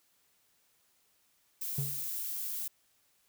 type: noise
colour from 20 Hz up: violet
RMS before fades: -37 dBFS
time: 1.61-2.68 s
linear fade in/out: 5 ms
type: tone with exponential decay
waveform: triangle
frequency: 139.4 Hz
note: C#3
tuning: 10 cents sharp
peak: -26 dBFS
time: 1.78-2.07 s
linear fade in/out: 5 ms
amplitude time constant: 63 ms
effects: white hiss -71 dBFS RMS until 3.28 s